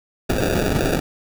white noise with sample-and-hold, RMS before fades -19 dBFS, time 0.29-1 s, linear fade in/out 10 ms, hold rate 1050 Hz, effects none

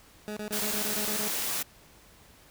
20% pulse tone bursts, 210.8 Hz, G#3, 26 cents sharp, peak -29 dBFS, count 9, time 0.28-1.278 s, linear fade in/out 0 ms, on 86 ms, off 28 ms
white high-pass noise, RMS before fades -31 dBFS, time 0.52-1.63 s, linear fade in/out 10 ms, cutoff 120 Hz, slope 96 dB/octave
effects pink hiss -56 dBFS RMS until 2.5 s

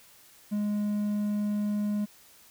triangle tone, 207.7 Hz, G#3, in tune, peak -24 dBFS, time 0.51-2.06 s, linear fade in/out 20 ms, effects white hiss -56 dBFS RMS until 2.5 s

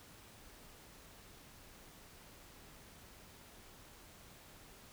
silence, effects pink hiss -58 dBFS RMS until 4.92 s

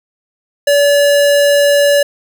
square tone, 573 Hz, D5, 43 cents flat, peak -8 dBFS, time 0.67-2.03 s, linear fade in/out 5 ms, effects none

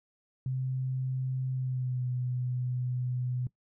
sine tone with pitch glide, 130 to 125.21 Hz, C3 to B2, -11 to +24 cents, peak -29 dBFS, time 0.46-3.47 s, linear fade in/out 2 ms, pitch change -65 cents, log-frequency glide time 1.52-2.07 s, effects noise-tail reverb RT60 0.1 s tail -19 dB re dry

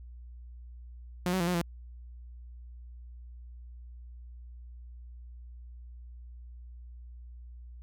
sawtooth tone with pitch steps, 178.6 / 187.6 / 170.9 / 179.4 / 170.4 Hz, F3 / F#3 / F3 / F3 / F3, +39 / +24 / -37 / +47 / -42 cents, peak -23 dBFS, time 1.26-1.615 s, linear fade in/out 0 ms, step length 71 ms, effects added 60 Hz sine -44 dBFS peak until 7.82 s

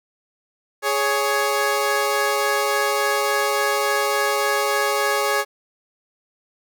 15% pulse tone pair together, 416.5 / 556.5 Hz, G#4 / C#5, +5 / +7 cents, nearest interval perfect fourth, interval 502 cents, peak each -15 dBFS, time 0.82-5.45 s, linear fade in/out 50 ms, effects none

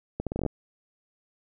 accelerating click train, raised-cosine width 2 ms, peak -16 dBFS, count 9, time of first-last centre 0.2-0.463 s, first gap 67 ms, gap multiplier 0.78, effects none

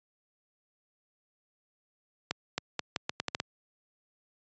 accelerating click train, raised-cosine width 0.2 ms, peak -12 dBFS, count 9, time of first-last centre 2.31-3.401 s, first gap 270 ms, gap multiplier 0.79, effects high-pass 100 Hz 12 dB/octave + resampled to 16000 Hz

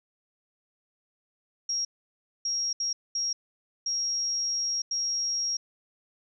sine tone bursts at uneven times, 5600 Hz, F8, 4 cents sharp, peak -26 dBFS, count 6, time 1.69-1.85 / 2.45-2.73 / 2.8-2.93 / 3.15-3.33 / 3.86-4.82 / 4.91-5.57 s, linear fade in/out 5 ms, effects none

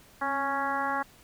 harmonic tone with a mistuned harmonic, 277.2 Hz, C#4, in tune, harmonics 1 / 2 / 3 / 4 / 5 / 6 / 7, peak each -38 / -38 / -31 / -32 / -35 / -35 / -41 dBFS, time 0.21-1.03 s, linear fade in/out 10 ms, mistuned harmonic 1, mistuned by -45 cents, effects pink hiss -56 dBFS RMS until 1.23 s

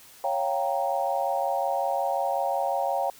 sine chord, G half-diminished seventh, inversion second, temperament equal, 554.4 / 698.5 / 784 / 932.3 Hz, Db5 / F5 / G5 / Bb5, 0 / 0 / 0 / 0 cents, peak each -29 / -29 / -28 / -32 dBFS, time 0.24-3.1 s, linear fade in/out 2 ms, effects white hiss -51 dBFS RMS until 3.19 s

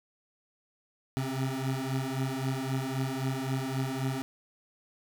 25% pulse beating tone pair, 130.81 / 134.61 Hz, C3 / C3, 0 / +50 cents, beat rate 3.8 Hz, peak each -29 dBFS, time 1.17-4.22 s, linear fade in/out 0 ms, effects none

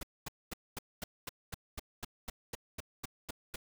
pink noise bursts, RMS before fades -40 dBFS, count 15, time 0.01-3.56 s, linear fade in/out 5 ms, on 22 ms, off 230 ms, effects none

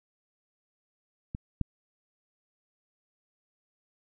clicks, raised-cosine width 5 ms, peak -22 / -15 dBFS, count 2, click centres 1.349 / 1.613 s, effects none

